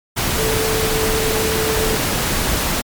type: tone in noise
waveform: sine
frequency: 440 Hz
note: A4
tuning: in tune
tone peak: -20 dBFS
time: 0.37-1.97 s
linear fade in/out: 20 ms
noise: pink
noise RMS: -19 dBFS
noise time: 0.16-2.82 s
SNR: -4 dB
effects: MP3 96 kbps